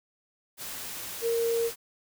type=tone in noise; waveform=sine; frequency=462.9 Hz; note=A#4; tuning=12 cents flat; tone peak=-24 dBFS; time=1.21-1.71 s; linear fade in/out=50 ms; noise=white; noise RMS=-38 dBFS; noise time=0.57-1.76 s; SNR=+11 dB; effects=none